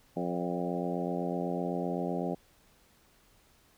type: harmonic tone with a mistuned harmonic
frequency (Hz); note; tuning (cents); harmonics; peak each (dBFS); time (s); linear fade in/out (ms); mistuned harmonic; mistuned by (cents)
87.9; F2; +12; 2 / 3 / 4 / 5 / 6 / 7 / 8 / 9; -35 / -37 / -38 / -39 / -40 / -40 / -41 / -42; 0.16-2.35; 10; 7; -25
effects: pink hiss -64 dBFS RMS until 3.77 s